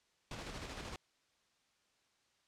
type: noise with tremolo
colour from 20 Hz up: pink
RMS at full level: -44 dBFS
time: 0.31-0.96 s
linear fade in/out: 2 ms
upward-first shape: square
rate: 13 Hz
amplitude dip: 35%
effects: white hiss -75 dBFS RMS until 2.47 s + low-pass 6000 Hz 12 dB/octave